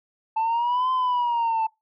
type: exponential two-way sweep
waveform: sine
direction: up then down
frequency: 880 to 1034 to 880 Hz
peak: -18 dBFS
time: 0.36-1.67 s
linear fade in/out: 10 ms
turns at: 0.91 s
effects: noise-tail reverb RT60 0.2 s tail -23 dB re dry + tanh soft clip ceiling -19 dBFS